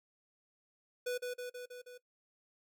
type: tone with echo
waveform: square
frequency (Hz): 493.9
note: B4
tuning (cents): 0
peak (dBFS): -34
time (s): 1.06-1.18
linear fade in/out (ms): 10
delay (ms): 160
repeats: 5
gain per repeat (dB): -3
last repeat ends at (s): 1.98
effects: noise-tail reverb RT60 0.1 s tail -19 dB re dry + MP3 96 kbps